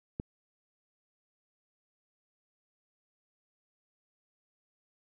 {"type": "click", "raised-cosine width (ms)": 3, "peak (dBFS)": -21, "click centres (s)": 0.199, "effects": []}